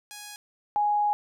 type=tone pair in turn; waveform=5% pulse / sine; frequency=830.6 / 830.6 Hz; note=G#5 / G#5; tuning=0 / 0 cents; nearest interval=unison; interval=0 cents; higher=neither; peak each=-28 / -21 dBFS; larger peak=second; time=0.11-0.36 / 0.76-1.13 s; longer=second; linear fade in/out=0 ms; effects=none